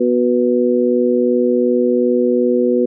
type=harmonic tone; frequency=122.7 Hz; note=B2; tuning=11 cents flat; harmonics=2 / 3 / 4; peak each=-16 / -16 / -16 dBFS; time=0-2.86 s; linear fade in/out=10 ms; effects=none